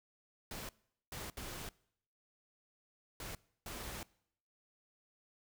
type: noise bursts at uneven times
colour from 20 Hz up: pink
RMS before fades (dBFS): -45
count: 5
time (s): 0.51-0.69 / 1.12-1.3 / 1.37-1.69 / 3.2-3.35 / 3.66-4.03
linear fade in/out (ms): 2
effects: noise-tail reverb RT60 0.7 s tail -23 dB re dry